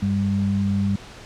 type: tone pair together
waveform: sine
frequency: 98.3 / 197.97 Hz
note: G2 / G3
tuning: +5 / +17 cents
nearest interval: octave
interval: 1212 cents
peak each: -23 / -20 dBFS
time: 0.02-0.96 s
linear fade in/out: 5 ms
effects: pink hiss -41 dBFS RMS until 1.25 s + low-pass 6000 Hz 12 dB/octave